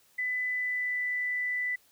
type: tone with pitch glide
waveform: sine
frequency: 2000 to 1987.3 Hz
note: B6 to B6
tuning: +21 to +10 cents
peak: -28 dBFS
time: 0.18-1.76 s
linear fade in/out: 10 ms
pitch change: -11 cents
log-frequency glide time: 0.46-1 s
effects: white hiss -64 dBFS RMS until 1.91 s